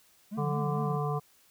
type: tone with vibrato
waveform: triangle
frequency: 196 Hz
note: G3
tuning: in tune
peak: -32 dBFS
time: 0.31-0.98 s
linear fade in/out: 20 ms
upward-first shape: triangle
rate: 4.5 Hz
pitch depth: 260 cents each way
type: harmonic tone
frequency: 146.5 Hz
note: D3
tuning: 4 cents flat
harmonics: 1 / 3 / 5 / 7 / 8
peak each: -30 / -35 / -37 / -38 / -39 dBFS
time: 0.37-1.2 s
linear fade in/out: 20 ms
effects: white hiss -63 dBFS RMS until 1.5 s